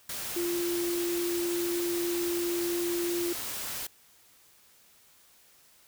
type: tone in noise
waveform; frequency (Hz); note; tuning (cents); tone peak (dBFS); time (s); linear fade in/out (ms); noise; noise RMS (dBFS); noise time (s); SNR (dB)
sine; 346.4; F4; -14; -28; 0.36-3.33; 5; white; -36; 0.09-3.87; +5
effects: white hiss -60 dBFS RMS until 5.87 s